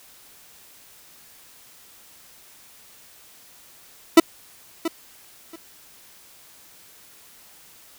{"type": "tone with echo", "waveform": "40% pulse", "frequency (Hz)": 329.6, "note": "E4", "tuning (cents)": 0, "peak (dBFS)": -5, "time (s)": [4.17, 4.2], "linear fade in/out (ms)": 5, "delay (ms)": 680, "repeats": 2, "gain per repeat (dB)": -15, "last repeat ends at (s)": 5.56, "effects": ["white hiss -50 dBFS RMS until 7.98 s"]}